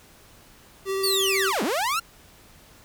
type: tone with vibrato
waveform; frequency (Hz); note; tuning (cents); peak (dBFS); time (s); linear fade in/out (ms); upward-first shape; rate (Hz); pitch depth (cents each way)
square; 387.4; G4; -20; -25; 0.85-1.53; 50; square; 16; 9
type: linear two-way sweep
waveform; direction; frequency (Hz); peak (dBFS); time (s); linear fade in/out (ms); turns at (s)
sawtooth; down then up; 4699 to 186.3 to 1413; -19; 1.03-2; 10; 1.63
effects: pink hiss -52 dBFS RMS until 2.84 s